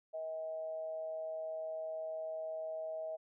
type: tone with amplitude modulation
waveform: sine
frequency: 637 Hz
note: D#5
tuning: 41 cents sharp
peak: -36 dBFS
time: 0.13-3.17 s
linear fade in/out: 20 ms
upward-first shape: sine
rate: 164 Hz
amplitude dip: 45%
effects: none